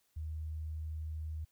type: tone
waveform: sine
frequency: 78.2 Hz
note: D#2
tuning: 9 cents sharp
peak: -37 dBFS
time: 0.16-1.45 s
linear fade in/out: 10 ms
effects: white hiss -75 dBFS RMS until 1.51 s